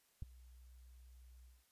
sine tone with ADSR envelope, 61.74 Hz, B1, in tune, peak -34 dBFS, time 0.22-1.65 s, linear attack 4 ms, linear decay 9 ms, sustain -23 dB, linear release 200 ms, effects white hiss -75 dBFS RMS until 1.71 s + resampled to 32000 Hz

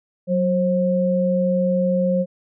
sine tone pair together, 185 / 533.9 Hz, F#3 / C5, 0 / +35 cents, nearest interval octave + tritone, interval 1835 cents, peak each -19 dBFS, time 0.27-2.26 s, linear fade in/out 50 ms, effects none

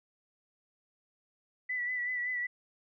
sine tone with vibrato, 1975.5 Hz, B6, in tune, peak -31 dBFS, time 1.69-2.47 s, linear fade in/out 10 ms, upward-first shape sine, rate 5.3 Hz, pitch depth 35 cents each way, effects none

